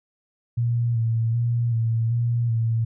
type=tone with vibrato; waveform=sine; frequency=116.2 Hz; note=A#2; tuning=5 cents flat; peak=-19 dBFS; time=0.57-2.85 s; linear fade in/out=10 ms; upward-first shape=square; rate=1.3 Hz; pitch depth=33 cents each way; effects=none